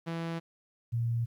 sawtooth / sine tone pair in turn, 166.1 / 116.88 Hz, E3 / A#2, +13 / +5 cents, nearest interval tritone, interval 608 cents, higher first, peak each -29 / -27 dBFS, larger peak second, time 0.06-0.4 / 0.92-1.26 s, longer neither, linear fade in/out 20 ms, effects low-pass 4000 Hz 12 dB/octave + 11-bit

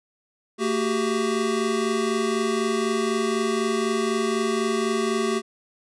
square tone cluster, 225 / 375 / 399 Hz, A3 / F#4 / G4, +39 / +23 / +31 cents, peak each -27 dBFS, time 0.58-5.42 s, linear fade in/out 50 ms, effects resampled to 24000 Hz

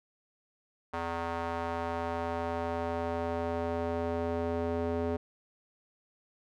square tone with band-pass filter sweep, 84 Hz, E2, 33 cents sharp, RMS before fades -33 dBFS, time 0.93-5.17 s, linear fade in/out 10 ms, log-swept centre 970 to 450 Hz, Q 1.4, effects none

